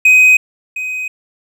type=tone with echo; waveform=triangle; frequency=2513 Hz; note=D#7; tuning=17 cents sharp; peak=-3 dBFS; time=0.05-0.37 s; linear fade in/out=5 ms; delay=710 ms; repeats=1; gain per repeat=-14 dB; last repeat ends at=1.08 s; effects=none